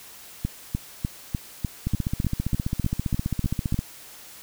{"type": "two click trains", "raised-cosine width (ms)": 5, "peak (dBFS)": [-12, -12], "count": [12, 30], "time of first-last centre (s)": [[0.45, 3.743], [1.87, 3.791]], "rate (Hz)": [3.34, 15.1], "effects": ["white hiss -45 dBFS RMS until 4.42 s"]}